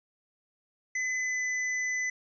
square tone with pitch glide, 2020 to 2007 Hz, B6 to B6, +39 to +27 cents, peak -29 dBFS, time 0.95-2.1 s, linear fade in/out 5 ms, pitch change -12 cents, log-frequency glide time 1.17-1.42 s, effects resampled to 16000 Hz

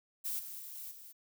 violet noise with level steps, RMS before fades -37 / -45 / -47 / -45 / -52 dBFS, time 0.24-1.13 s, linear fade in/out 20 ms, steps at 0.39 / 0.59 / 0.75 / 0.91 s, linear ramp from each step 5 ms, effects none

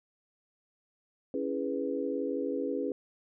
sine chord, C# minor seventh, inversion none, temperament equal, 277.2 / 329.6 / 415.3 / 493.9 Hz, C#4 / E4 / G#4 / B4, 0 / 0 / 0 / 0 cents, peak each -34 / -38 / -35 / -35 dBFS, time 1.34-2.92 s, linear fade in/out 2 ms, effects none

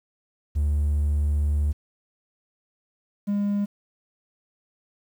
triangle tone pair in turn, 73.7 / 203.3 Hz, D2 / G#3, +7 / -37 cents, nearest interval octave + tritone, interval 1756 cents, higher second, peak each -17 / -19 dBFS, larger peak first, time 0.55-1.73 / 3.27-3.66 s, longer first, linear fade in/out 20 ms, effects tanh soft clip ceiling -14 dBFS + 9-bit

